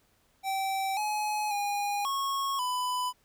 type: tone with pitch steps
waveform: square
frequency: 774 / 845 / 816 / 1097 / 998 Hz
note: G5 / G#5 / G#5 / C#6 / B5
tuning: -22 / +30 / -31 / -18 / +18 cents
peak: -29 dBFS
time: 0.43-3.13 s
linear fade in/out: 50 ms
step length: 540 ms
effects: pink hiss -68 dBFS RMS until 3.24 s